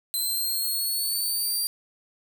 10% pulse exponential sweep, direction up, 4057 to 4738 Hz, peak -18 dBFS, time 0.14-1.67 s, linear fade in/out 0 ms, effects 8-bit

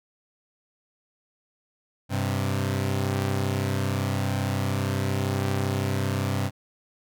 sawtooth tone pair together, 97.69 / 130.4 Hz, G2 / C3, -5 / -5 cents, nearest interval perfect fourth, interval 500 cents, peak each -22 / -24 dBFS, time 2.09-6.51 s, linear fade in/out 50 ms, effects none

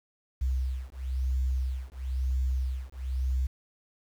sine beating tone pair, 64.2 / 65.2 Hz, C2 / C2, -32 / -5 cents, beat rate 1 Hz, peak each -29 dBFS, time 0.41-3.47 s, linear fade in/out 10 ms, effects tanh soft clip ceiling -21 dBFS + 9-bit

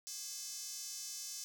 square tone with high-pass filter, 235.4 Hz, A#3, 17 cents sharp, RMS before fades -45 dBFS, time 0.07-1.44 s, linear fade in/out 0 ms, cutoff 5900 Hz, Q 3, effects none

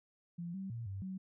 sine tone with pitch steps, 171.8 / 192.5 / 116.3 / 97.3 / 188.8 Hz, F3 / G3 / A#2 / G2 / F#3, -28 / -31 / -4 / -12 / +35 cents, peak -39 dBFS, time 0.38-1.18 s, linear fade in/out 10 ms, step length 160 ms, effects none

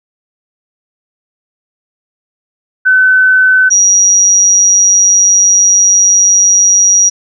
sine tone pair in turn, 1516 / 5753 Hz, F#6 / F#8, +42 / -50 cents, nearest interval octave + major seventh, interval 2308 cents, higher second, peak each -4 dBFS, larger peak neither, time 2.85-3.7 / 3.7-7.1 s, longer second, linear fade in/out 20 ms, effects none

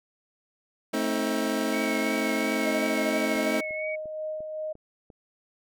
25% pulse chord, A diminished, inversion none, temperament just, 220 / 264 / 316.8 Hz, A3 / C4 / Eb4, 0 / +16 / +31 cents, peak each -26 dBFS, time 0.93-3.61 s, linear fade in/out 10 ms
sine tone with vibrato, 2217 Hz, C#7, in tune, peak -32 dBFS, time 1.73-3.96 s, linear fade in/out 10 ms, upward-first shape triangle, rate 2.9 Hz, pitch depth 36 cents each way
sine tone with tremolo, 621 Hz, D#5, 3 cents flat, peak -29 dBFS, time 2.64-4.73 s, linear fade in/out 10 ms, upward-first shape sine, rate 2.6 Hz, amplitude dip 40%
click train, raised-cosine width 2 ms, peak -35 dBFS, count 6, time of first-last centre 3.36-5.102 s, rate 2.87 Hz
effects none

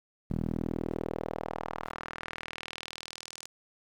sawtooth tone with band-pass filter sweep, 40.09 Hz, E1, 47 cents flat, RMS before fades -37 dBFS, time 0.3-3.46 s, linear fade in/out 0 ms, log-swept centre 180 to 7100 Hz, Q 1.5, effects 10-bit

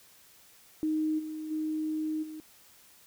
sine tone with level steps, 311.1 Hz, D#4, in tune, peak -26 / -35 / -29 / -39 dBFS, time 0.83-2.4 s, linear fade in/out 0 ms, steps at 1.18 / 1.5 / 2.22 s, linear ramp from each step 20 ms, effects white hiss -58 dBFS RMS until 3.06 s

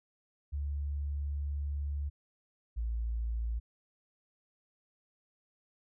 sine tone pair in turn, 71.8 / 56.99 Hz, D2 / A#1, -39 / -38 cents, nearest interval major third, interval 399 cents, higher first, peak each -32 / -31 dBFS, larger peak second, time 0.52-2.1 / 2.76-3.6 s, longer first, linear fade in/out 20 ms, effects none

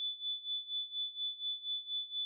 sine tone with tremolo, 3480 Hz, A7, 20 cents flat, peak -33 dBFS, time 0-2.25 s, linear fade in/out 0 ms, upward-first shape sine, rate 4.2 Hz, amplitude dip 85%, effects none

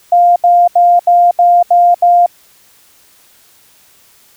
sine tone bursts, 701 Hz, F5, 6 cents sharp, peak -4 dBFS, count 7, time 0.12-2.262 s, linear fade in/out 5 ms, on 240 ms, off 77 ms, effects white hiss -47 dBFS RMS until 4.36 s

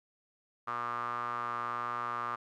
sawtooth tone with band-pass filter, 120.1 Hz, B2, 48 cents flat, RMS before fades -36 dBFS, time 0.67-2.36 s, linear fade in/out 10 ms, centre 1200 Hz, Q 7.4, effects none

